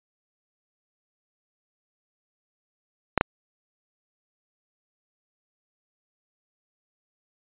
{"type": "clicks", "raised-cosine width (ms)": 0.5, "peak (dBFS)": -3, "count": 2, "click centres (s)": [3.177, 3.211], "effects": ["resampled to 8000 Hz"]}